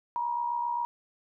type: tone with amplitude modulation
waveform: sine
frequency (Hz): 954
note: A#5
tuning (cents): +40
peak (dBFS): -25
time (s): 0.16-0.85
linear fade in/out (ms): 0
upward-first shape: sine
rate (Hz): 67.5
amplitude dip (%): 55
effects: none